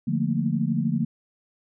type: chord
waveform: sine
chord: Bb major seventh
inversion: first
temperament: equal with one note detuned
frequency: 146.83 / 174.61 / 220.6 / 233.1 Hz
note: D3 / F3 / A3 / Bb3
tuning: 0 / 0 / +5 / 0 cents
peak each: -27 dBFS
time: 0.07-1.05 s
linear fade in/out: 10 ms
effects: none